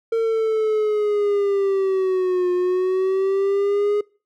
triangle linear two-way sweep, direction down then up, 456.4 to 357.6 to 416 Hz, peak -15 dBFS, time 0.12-4.01 s, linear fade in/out 5 ms, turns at 2.52 s, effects noise-tail reverb RT60 0.4 s tail -25 dB re dry

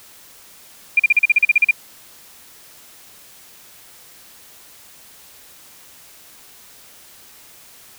sine tone bursts, 2400 Hz, D7, 37 cents sharp, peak -8 dBFS, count 12, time 0.97-1.711 s, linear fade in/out 5 ms, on 26 ms, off 39 ms, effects white hiss -45 dBFS RMS until 7.98 s

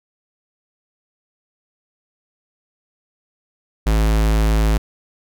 square tone, 53.9 Hz, A1, 35 cents flat, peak -14 dBFS, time 3.86-4.78 s, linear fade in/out 10 ms, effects none

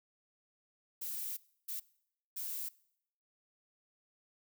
violet noise bursts at uneven times, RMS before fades -40 dBFS, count 3, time 1.01-1.37 / 1.68-1.8 / 2.36-2.69 s, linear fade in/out 10 ms, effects noise-tail reverb RT60 0.7 s tail -22 dB re dry

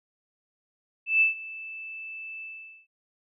sine tone with ADSR envelope, 2637 Hz, E7, in tune, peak -16 dBFS, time 1.06-2.87 s, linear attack 150 ms, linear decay 130 ms, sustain -20 dB, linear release 450 ms, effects none

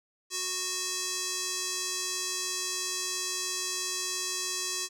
square tone with band-pass filter, 368.5 Hz, F#4, 7 cents flat, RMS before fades -33 dBFS, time 0.3-4.89 s, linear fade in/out 50 ms, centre 6500 Hz, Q 1.9, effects none

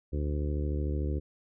harmonic tone, 73.42 Hz, D2, in tune, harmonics 1 / 2 / 3 / 4 / 5 / 6 / 7, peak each -29 / -37 / -43 / -39 / -40 / -44 / -45 dBFS, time 0.12-1.2 s, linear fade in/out 20 ms, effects none

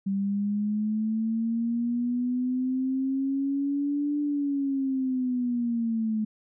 sine linear two-way sweep, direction up then down, 194.4 to 293.7 to 214 Hz, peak -24 dBFS, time 0.06-6.25 s, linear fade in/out 10 ms, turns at 4.2 s, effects none

